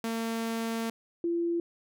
sawtooth / sine tone pair in turn, 227.3 / 340.6 Hz, A#3 / F4, -43 / -43 cents, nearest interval perfect fifth, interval 700 cents, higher second, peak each -26 dBFS, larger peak neither, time 0.04-0.9 / 1.24-1.6 s, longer first, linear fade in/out 2 ms, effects none

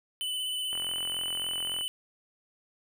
square tone with vibrato, 3006 Hz, F#7, 27 cents sharp, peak -31 dBFS, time 0.21-1.88 s, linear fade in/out 0 ms, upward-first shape square, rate 16 Hz, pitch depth 18 cents each way
click train, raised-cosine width 0.5 ms, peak -28 dBFS, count 48, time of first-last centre 0.73-1.81 s, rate 43.5 Hz
effects none

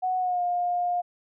sine tone with pitch glide, 740 to 709 Hz, F#5 to F5, 0 to +26 cents, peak -23 dBFS, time 0.02-1.02 s, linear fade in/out 20 ms, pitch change -74 cents, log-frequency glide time 0.18-0.42 s, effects none

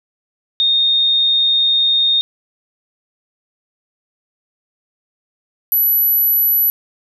sine tone pair in turn, 3685 / 11866 Hz, A#7 / F#9, -21 / +4 cents, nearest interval octave + minor sixth, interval 2025 cents, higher second, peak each -11 dBFS, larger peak neither, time 0.6-2.21 / 5.72-6.7 s, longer first, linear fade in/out 0 ms, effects none

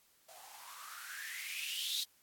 violet noise with band-pass filter sweep, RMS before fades -43 dBFS, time 0.28-2.04 s, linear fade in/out 10 ms, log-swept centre 660 to 4000 Hz, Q 7.7, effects white hiss -69 dBFS RMS until 2.22 s + AAC 64 kbps

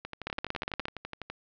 two click trains, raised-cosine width 0.3 ms, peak -21 / -15 dBFS, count 16 / 11, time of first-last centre 0.05-1.3 / 0.27-0.855 s, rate 12 / 17.1 Hz, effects low-pass 5000 Hz 12 dB/octave

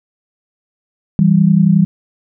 sine tone pair together, 164.81 / 195.99 Hz, E3 / G3, 0 / 0 cents, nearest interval minor third, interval 300 cents, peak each -10 dBFS, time 1.19-1.85 s, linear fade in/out 0 ms, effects none

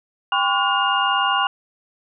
sine tone cluster, 793 / 1023 / 1123 / 1437 / 2824 Hz, G5 / C6 / C#6 / F6 / F7, +20 / -39 / +22 / +49 / +19 cents, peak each -23 dBFS, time 0.32-1.47 s, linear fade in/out 2 ms, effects none

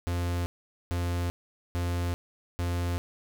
45% pulse tone bursts, 87.31 Hz, F2, in tune, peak -27 dBFS, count 4, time 0.07-2.98 s, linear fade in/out 0 ms, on 390 ms, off 450 ms, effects 11-bit

